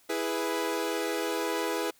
sawtooth chord, E major, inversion none, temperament equal, 329.6 / 415.3 / 493.9 Hz, E4 / G#4 / B4, 0 / 0 / 0 cents, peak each -29 dBFS, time 0.09-1.91 s, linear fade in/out 10 ms, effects white hiss -62 dBFS RMS until 1.99 s

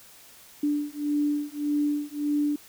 sine beating tone pair, 292.7 / 294.4 Hz, D4 / D4, -6 / +4 cents, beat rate 1.7 Hz, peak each -27 dBFS, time 0.63-2.56 s, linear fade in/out 5 ms, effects white hiss -51 dBFS RMS until 2.68 s

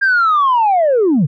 sine linear sweep, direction down, 1618 to 121.5 Hz, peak -8 dBFS, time 0.01-1.27 s, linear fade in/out 20 ms, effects tanh soft clip ceiling -7 dBFS

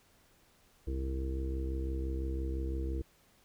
harmonic tone, 65.9 Hz, C2, 13 cents sharp, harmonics 1 / 2 / 3 / 4 / 5 / 6 / 7, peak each -33 / -48 / -50 / -51 / -41 / -50 / -46 dBFS, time 0.87-3.02 s, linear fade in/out 5 ms, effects pink hiss -66 dBFS RMS until 3.44 s

